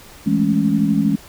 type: chord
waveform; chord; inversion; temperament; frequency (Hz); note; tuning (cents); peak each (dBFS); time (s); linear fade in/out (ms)
sine; A major seventh; second; equal; 164.81 / 207.7 / 220 / 277.2; E3 / G#3 / A3 / C#4; 0 / 0 / 0 / 0; -21 / -17 / -22 / -19; 0.26-1.16; 10
effects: pink hiss -42 dBFS RMS until 1.28 s